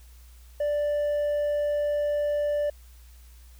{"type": "tone with hard clipping", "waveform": "sine", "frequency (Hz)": 587.3, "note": "D5", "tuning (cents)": 0, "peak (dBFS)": -24, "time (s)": [0.6, 2.7], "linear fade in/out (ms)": 5, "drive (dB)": 2, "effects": ["added 60 Hz sine -47 dBFS peak until 3.59 s", "white hiss -59 dBFS RMS until 3.59 s"]}